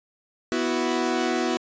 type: chord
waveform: sawtooth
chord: B suspended fourth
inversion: none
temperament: equal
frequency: 246.9 / 329.6 / 370 Hz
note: B3 / E4 / F#4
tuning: 0 / 0 / 0 cents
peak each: -23 dBFS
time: 0.52-1.57 s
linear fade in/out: 0 ms
effects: resampled to 16000 Hz